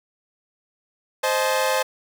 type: chord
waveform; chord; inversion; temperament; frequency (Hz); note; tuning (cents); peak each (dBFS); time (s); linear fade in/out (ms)
sawtooth; A diminished; first; equal with one note detuned; 523.3 / 622.3 / 861.9; C5 / Eb5 / A5; 0 / 0 / -36; -18 / -22 / -21; 1.23-1.83; 10
effects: none